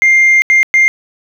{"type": "tone bursts at uneven times", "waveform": "sine", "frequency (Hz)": 2107, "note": "C7", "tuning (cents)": 12, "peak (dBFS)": -3, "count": 3, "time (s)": [[0.02, 0.42], [0.5, 0.63], [0.74, 0.88]], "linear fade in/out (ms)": 0, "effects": ["tanh soft clip ceiling -3 dBFS", "7-bit"]}